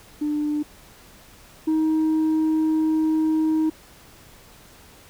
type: tone pair in turn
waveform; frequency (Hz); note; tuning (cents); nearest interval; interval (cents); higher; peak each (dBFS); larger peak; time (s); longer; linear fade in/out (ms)
sine; 298.2 / 314.8; D4 / D#4; +27 / +20; minor second; 93; second; -20 / -15; second; 0.21-0.63 / 1.67-3.7; second; 10
effects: tanh soft clip ceiling -17 dBFS + pink hiss -49 dBFS RMS until 5.09 s